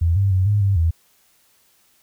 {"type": "tone with pitch steps", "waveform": "sine", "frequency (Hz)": [84, 98.6, 93.5, 103.5, 98.7, 82.3], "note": ["E2", "G2", "F#2", "G#2", "G2", "E2"], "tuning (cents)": [33, 11, 19, -5, 12, -2], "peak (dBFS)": -14, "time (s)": [0.01, 0.91], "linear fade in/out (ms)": 10, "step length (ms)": 150, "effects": ["white hiss -59 dBFS RMS until 2.02 s"]}